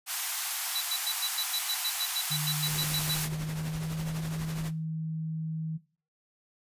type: high-pass noise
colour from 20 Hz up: white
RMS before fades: -32 dBFS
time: 0.06-3.29 s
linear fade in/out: 50 ms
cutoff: 690 Hz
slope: 96 dB/octave
type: tone bursts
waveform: square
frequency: 3951 Hz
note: B7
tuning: in tune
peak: -29 dBFS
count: 16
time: 0.75-3.152 s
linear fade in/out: 10 ms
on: 62 ms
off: 94 ms
type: tone with pitch glide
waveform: sine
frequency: 151 to 159.43 Hz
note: D3 to D#3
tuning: +48 to +43 cents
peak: -31 dBFS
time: 2.3-5.78 s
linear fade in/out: 20 ms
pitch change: +95 cents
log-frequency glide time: 2.61-3.98 s
type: noise with tremolo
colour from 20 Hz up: pink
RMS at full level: -39 dBFS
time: 2.65-4.72 s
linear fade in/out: 50 ms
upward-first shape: triangle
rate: 12 Hz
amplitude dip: 60%
effects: noise-tail reverb RT60 0.4 s tail -18 dB re dry + resampled to 32000 Hz